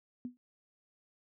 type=tone with exponential decay; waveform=sine; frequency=246.9 Hz; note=B3; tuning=in tune; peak=-33 dBFS; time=0.25-0.37 s; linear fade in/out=0 ms; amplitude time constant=26 ms; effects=high-pass 100 Hz 12 dB/octave